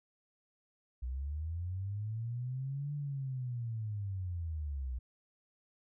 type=linear two-way sweep; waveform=sine; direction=up then down; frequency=60.1 to 146.83 to 60.1 Hz; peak=-35 dBFS; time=1.02-4.99 s; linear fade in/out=10 ms; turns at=2.94 s; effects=none